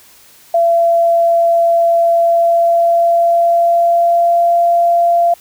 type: tone with pitch glide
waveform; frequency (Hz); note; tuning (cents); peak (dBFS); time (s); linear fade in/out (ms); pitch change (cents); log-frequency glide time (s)
sine; 677 to 687.2; E5 to F5; +46 to -28; -8; 0.54-5.34; 5; +26; 2.11-4.54
effects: white hiss -44 dBFS RMS until 5.4 s